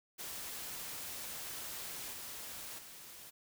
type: noise with level steps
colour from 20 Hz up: white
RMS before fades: -44 / -46 / -52 dBFS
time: 0.18-3.31 s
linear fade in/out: 20 ms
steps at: 2.12 / 2.78 s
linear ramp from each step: 10 ms
effects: none